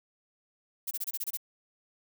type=noise bursts; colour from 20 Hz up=violet; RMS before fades=-33 dBFS; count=8; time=0.87-1.373 s; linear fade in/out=10 ms; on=41 ms; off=25 ms; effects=none